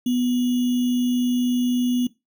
sine tone with sample-and-hold, 246.9 Hz, B3, in tune, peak -18 dBFS, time 0.06-2.07 s, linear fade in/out 5 ms, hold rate 3150 Hz, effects noise-tail reverb RT60 0.2 s tail -18 dB re dry

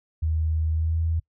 sine tone with pitch glide, 79.3 to 81.67 Hz, D#2 to E2, +33 to -16 cents, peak -21 dBFS, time 0.22-1.2 s, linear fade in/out 10 ms, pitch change +51 cents, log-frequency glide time 0.73-0.99 s, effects noise-tail reverb RT60 0.1 s tail -25 dB re dry

